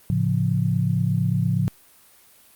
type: chord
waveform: sine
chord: A augmented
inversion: none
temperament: equal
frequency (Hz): 110 / 138.59 / 174.61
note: A2 / C#3 / E#3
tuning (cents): 0 / 0 / 0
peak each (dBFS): -23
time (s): 0.1-1.68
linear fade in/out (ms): 0
effects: white hiss -53 dBFS RMS until 2.55 s + Opus 32 kbps